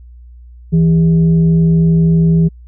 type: tone with frequency modulation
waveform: sine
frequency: 164.81 Hz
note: E3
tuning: in tune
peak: -7 dBFS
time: 0.72-2.49 s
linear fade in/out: 20 ms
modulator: 237 Hz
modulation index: 0.35
effects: added 60 Hz sine -34 dBFS peak until 2.67 s